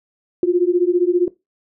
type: beating tone pair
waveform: sine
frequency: 347.1 / 362.1 Hz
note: F4 / F#4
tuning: -11 / -37 cents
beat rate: 15 Hz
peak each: -16 dBFS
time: 0.43-1.28 s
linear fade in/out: 2 ms
effects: noise-tail reverb RT60 0.2 s tail -19 dB re dry